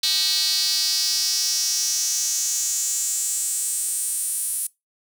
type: tone with high-pass filter sweep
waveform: square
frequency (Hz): 172.7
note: F3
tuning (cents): -19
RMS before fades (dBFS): -23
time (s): 0.03-4.67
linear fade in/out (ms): 5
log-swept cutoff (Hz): 4100 to 9900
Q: 4.6
effects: noise-tail reverb RT60 0.2 s tail -22 dB re dry